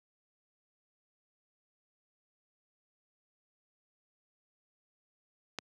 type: click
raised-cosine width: 0.2 ms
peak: -18 dBFS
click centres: 5.587 s
effects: high-pass 150 Hz 12 dB/octave